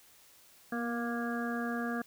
harmonic tone with a mistuned harmonic, 235.4 Hz, A#3, 17 cents sharp, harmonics 1 / 2 / 3 / 5 / 6 / 7, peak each -34 / -41 / -41 / -43 / -45 / -40 dBFS, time 0.72-2.02 s, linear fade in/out 5 ms, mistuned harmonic 1, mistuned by +22 cents, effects white hiss -60 dBFS RMS until 2.06 s

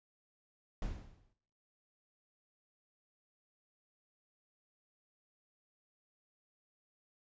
brown noise with exponential decay, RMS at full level -36 dBFS, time 0.82-1.33 s, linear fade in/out 2 ms, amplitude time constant 110 ms, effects noise-tail reverb RT60 0.7 s tail -18 dB re dry + resampled to 16000 Hz

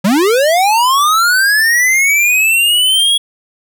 square linear sweep, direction up, 174.61 to 3347 Hz, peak -9 dBFS, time 0.04-3.18 s, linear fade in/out 10 ms, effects none

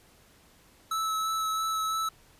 square tone with vibrato, 1304 Hz, E6, 19 cents flat, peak -28 dBFS, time 0.91-2.09 s, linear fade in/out 5 ms, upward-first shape sine, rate 3 Hz, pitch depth 11 cents each way, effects pink hiss -59 dBFS RMS until 2.39 s + resampled to 32000 Hz

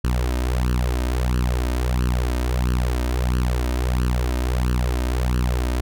sawtooth tone with flanger, 61.74 Hz, B1, in tune, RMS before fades -21 dBFS, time 0.04-5.81 s, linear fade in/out 5 ms, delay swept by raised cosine 0.67 to 3.27 ms, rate 1.5 Hz, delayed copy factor +0.85, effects none

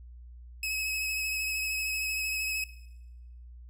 sawtooth tone with vibrato, 2564 Hz, E7, 49 cents flat, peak -27 dBFS, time 0.63-2.64 s, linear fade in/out 2 ms, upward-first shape triangle, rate 13 Hz, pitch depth 24 cents each way, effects noise-tail reverb RT60 1.0 s tail -18 dB re dry + added 60 Hz sine -45 dBFS peak until 3.69 s

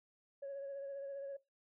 sine tone with vibrato, 554.4 Hz, C#5, in tune, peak -40 dBFS, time 0.42-1.37 s, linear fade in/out 10 ms, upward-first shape sine, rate 15 Hz, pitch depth 25 cents each way, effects noise-tail reverb RT60 0.2 s tail -19 dB re dry + tanh soft clip ceiling -39 dBFS

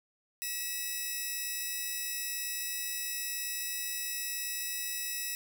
5% pulse tone pair together, 1936 / 2601 Hz, B6 / E7, -35 / -24 cents, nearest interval perfect fourth, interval 511 cents, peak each -27 dBFS, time 0.42-5.35 s, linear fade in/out 0 ms, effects none

